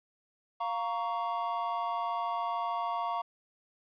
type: chord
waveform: triangle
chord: Bb minor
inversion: second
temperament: just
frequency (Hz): 699.2 / 932.3 / 1118.8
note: F5 / Bb5 / Db6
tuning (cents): +2 / 0 / +16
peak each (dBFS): -33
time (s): 0.6-3.22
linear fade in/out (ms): 10
effects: resampled to 11025 Hz + 11-bit